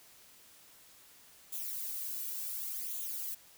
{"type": "noise with flanger", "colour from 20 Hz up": "violet", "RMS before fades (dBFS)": -39, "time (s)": [1.52, 3.35], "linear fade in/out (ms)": 10, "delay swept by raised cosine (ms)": [0.28, 2.08], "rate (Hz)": 0.69, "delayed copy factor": 0.75, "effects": ["white hiss -59 dBFS RMS until 3.57 s"]}